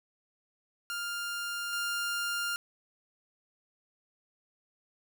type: tone pair in turn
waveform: sawtooth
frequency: 1400 / 1400 Hz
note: F6 / F6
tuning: +4 / +4 cents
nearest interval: unison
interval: 0 cents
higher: neither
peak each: -30 / -27 dBFS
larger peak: second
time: 0.9-1.73 / 1.73-2.56 s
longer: neither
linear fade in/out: 0 ms
effects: none